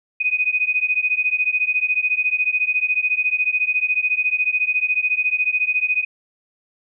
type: beating tone pair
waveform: sine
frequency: 2489 / 2503 Hz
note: D#7 / D#7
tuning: 0 / +10 cents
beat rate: 14 Hz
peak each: -20 dBFS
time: 0.2-6.05 s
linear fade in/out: 10 ms
effects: none